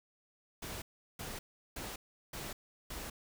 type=noise bursts; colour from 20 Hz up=pink; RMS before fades=-43 dBFS; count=5; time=0.62-3.1 s; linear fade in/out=5 ms; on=200 ms; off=370 ms; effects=none